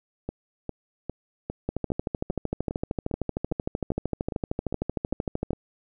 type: two click trains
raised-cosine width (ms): 2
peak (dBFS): -13 / -17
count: 51 / 14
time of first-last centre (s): 1.69-5.507 / 0.29-5.532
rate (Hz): 13.1 / 2.48
effects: none